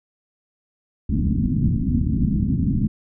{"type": "low-pass noise", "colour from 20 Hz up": "white", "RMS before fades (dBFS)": -20, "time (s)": [1.09, 2.88], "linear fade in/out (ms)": 10, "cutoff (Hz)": 260, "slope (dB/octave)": 48, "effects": []}